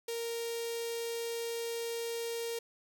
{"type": "tone with notch filter", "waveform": "sawtooth", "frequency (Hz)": 464.9, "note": "A#4", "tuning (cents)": -5, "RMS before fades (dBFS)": -37, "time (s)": [0.08, 2.59], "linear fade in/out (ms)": 5, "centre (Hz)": 1200, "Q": 0.53, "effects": []}